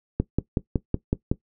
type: click train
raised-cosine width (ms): 3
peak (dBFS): -8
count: 7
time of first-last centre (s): 0.2-1.315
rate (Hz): 5.38
effects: noise-tail reverb RT60 0.1 s tail -17 dB re dry